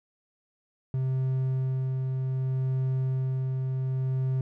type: tone with tremolo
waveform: triangle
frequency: 131 Hz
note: C3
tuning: 2 cents sharp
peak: -22 dBFS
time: 0.94-4.41 s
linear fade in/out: 2 ms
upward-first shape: sine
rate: 0.65 Hz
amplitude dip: 25%
effects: none